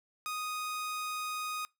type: tone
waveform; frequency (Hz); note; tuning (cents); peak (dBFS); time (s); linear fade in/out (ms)
sawtooth; 1244.5; D#6; 0; -31; 0.26-1.65; 0
effects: noise-tail reverb RT60 0.2 s tail -24 dB re dry